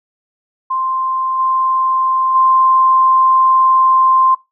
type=tone with level steps; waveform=sine; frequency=1046.5 Hz; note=C6; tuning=in tune; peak=-15 / -12 / -8 dBFS; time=0.7-4.35 s; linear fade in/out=10 ms; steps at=1.38 / 2.34 s; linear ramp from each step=20 ms; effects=noise-tail reverb RT60 0.2 s tail -19 dB re dry